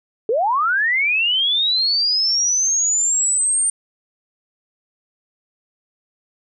sine linear sweep, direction up, 410.6 to 8870 Hz, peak -15 dBFS, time 0.29-3.7 s, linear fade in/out 2 ms, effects none

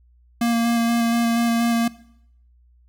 square tone with vibrato, 233.1 Hz, A#3, in tune, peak -18 dBFS, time 0.41-1.88 s, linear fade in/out 5 ms, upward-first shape square, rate 4.2 Hz, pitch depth 11 cents each way, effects noise-tail reverb RT60 0.7 s tail -19 dB re dry + added 60 Hz sine -52 dBFS peak until 2.88 s

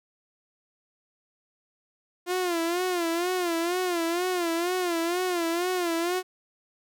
sawtooth tone with vibrato, 349.2 Hz, F4, in tune, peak -21 dBFS, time 2.26-6.23 s, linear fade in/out 50 ms, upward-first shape sine, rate 2.1 Hz, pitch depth 96 cents each way, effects none

